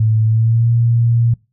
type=tone with pitch glide; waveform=sine; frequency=110 to 117.22 Hz; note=A2 to A#2; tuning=0 to +10 cents; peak=-10 dBFS; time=0-1.34 s; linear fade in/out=5 ms; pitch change=+110 cents; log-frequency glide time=0.25-0.7 s; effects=noise-tail reverb RT60 0.3 s tail -24 dB re dry